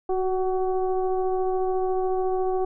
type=tone with frequency modulation; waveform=sine; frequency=372 Hz; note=F#4; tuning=9 cents sharp; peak=-21 dBFS; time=0.09-2.65 s; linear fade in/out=5 ms; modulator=379 Hz; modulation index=0.97; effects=none